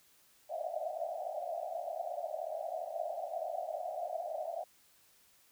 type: band-pass noise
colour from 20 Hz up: white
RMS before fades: -39 dBFS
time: 0.49-4.64 s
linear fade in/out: 10 ms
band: 600 to 730 Hz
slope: 96 dB/octave
effects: white hiss -66 dBFS RMS until 5.51 s